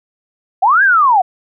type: linear two-way sweep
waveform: sine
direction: up then down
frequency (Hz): 698.5 to 1661 to 698.5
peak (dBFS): -7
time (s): 0.62-1.22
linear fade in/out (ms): 10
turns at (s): 0.83
effects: none